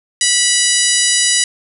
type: harmonic tone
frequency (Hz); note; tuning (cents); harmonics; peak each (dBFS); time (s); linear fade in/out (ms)
979; B5; -15; 2 / 3 / 4 / 5 / 6 / 7 / 8 / 9 / 10; -20 / -20 / -20 / -20 / -20 / -20 / -20 / -20 / -20; 0.21-1.44; 2
effects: none